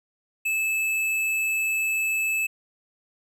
sine tone with tanh clipping, 2613 Hz, E7, 16 cents flat, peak -24 dBFS, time 0.45-2.47 s, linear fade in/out 10 ms, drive 14 dB, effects none

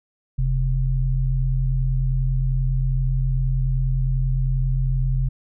sine tone pair together, 41.26 / 131 Hz, E1 / C3, +2 / +2 cents, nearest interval octave + minor sixth, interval 2000 cents, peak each -20 / -21 dBFS, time 0.38-5.29 s, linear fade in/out 10 ms, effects none

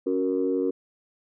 sine chord, F# major, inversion second, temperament equal, 277.2 / 370 / 466.2 Hz, C#4 / F#4 / A#4, 0 / 0 / 0 cents, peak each -26 dBFS, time 0.06-0.71 s, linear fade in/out 10 ms, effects tanh soft clip ceiling -14 dBFS

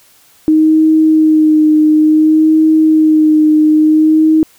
sine tone with vibrato, 311.1 Hz, D#4, in tune, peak -5 dBFS, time 0.48-4.43 s, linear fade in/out 0 ms, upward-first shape sine, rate 0.57 Hz, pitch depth 22 cents each way, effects white hiss -47 dBFS RMS until 4.58 s

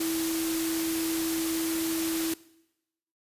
sine tone in noise, 326.5 Hz, E4, 17 cents flat, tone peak -27 dBFS, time 0-2.34 s, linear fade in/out 5 ms, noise white, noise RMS -33 dBFS, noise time 0-2.34 s, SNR +3 dB, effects noise-tail reverb RT60 0.9 s tail -20 dB re dry + resampled to 32000 Hz

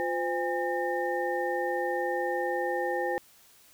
sine tone cluster, 353 / 513 / 813 / 1819 Hz, F4 / C5 / G#5 / A#6, +19 / -34 / -37 / -43 cents, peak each -33 / -31 / -32 / -35 dBFS, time 0-3.18 s, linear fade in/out 0 ms, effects white hiss -58 dBFS RMS until 3.73 s

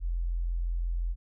sine tone, 42.84 Hz, F1, 33 cents flat, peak -27 dBFS, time 0-1.16 s, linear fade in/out 50 ms, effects none

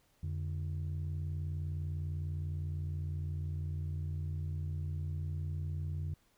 sine tone pair together, 87.03 / 146.83 Hz, F2 / D3, -6 / 0 cents, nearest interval major sixth, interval 906 cents, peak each -34 / -38 dBFS, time 0.23-6.14 s, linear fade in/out 5 ms, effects tanh soft clip ceiling -31 dBFS + pink hiss -71 dBFS RMS until 6.37 s

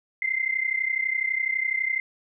sine tone pair together, 2066 / 2098 Hz, C7 / C7, -22 / +4 cents, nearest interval unison, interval 26 cents, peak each -26 dBFS, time 0.22-2 s, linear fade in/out 2 ms, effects none

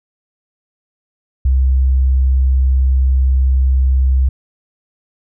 sine tone, 65.41 Hz, C2, in tune, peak -9 dBFS, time 1.45-4.29 s, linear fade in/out 5 ms, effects none

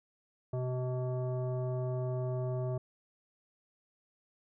sine tone with frequency modulation, 127 Hz, B2, 49 cents sharp, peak -31 dBFS, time 0.53-2.78 s, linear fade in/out 5 ms, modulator 507 Hz, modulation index 0.83, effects none

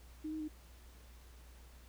sine tone with pitch steps, 309 / 313.4 / 306.4 Hz, D#4 / D#4 / D#4, -12 / +13 / -27 cents, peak -38 dBFS, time 0.24-0.483 s, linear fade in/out 10 ms, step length 81 ms, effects added 60 Hz sine -55 dBFS peak until 1.88 s + pink hiss -63 dBFS RMS until 1.88 s

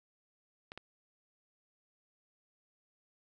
clicks, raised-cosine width 0.3 ms, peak -28 dBFS, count 2, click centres 0.719 / 0.776 s, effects none

